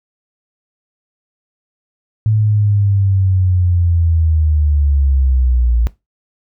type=linear sweep; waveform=sine; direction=down; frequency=109.3 to 57 Hz; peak=-10 dBFS; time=2.26-5.87 s; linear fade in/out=0 ms; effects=noise-tail reverb RT60 0.2 s tail -18 dB re dry